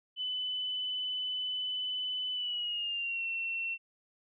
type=tone with pitch glide; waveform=sine; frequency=3007 to 2710 Hz; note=F#7 to E7; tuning=+27 to +47 cents; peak=-32 dBFS; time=0.16-3.78 s; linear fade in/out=50 ms; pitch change=-180 cents; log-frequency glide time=2.31-3.25 s; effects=none